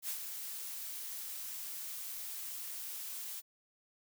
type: noise with ADSR envelope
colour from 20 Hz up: blue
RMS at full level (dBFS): -37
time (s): 0.02-3.42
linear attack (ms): 68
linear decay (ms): 87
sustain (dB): -6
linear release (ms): 39
effects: none